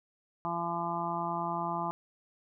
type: harmonic tone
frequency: 170.5 Hz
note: F3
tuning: 41 cents flat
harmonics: 1 / 2 / 4 / 5 / 6 / 7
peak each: -39 / -41 / -38 / -36 / -36 / -39 dBFS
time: 0.45-1.91 s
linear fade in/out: 0 ms
effects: none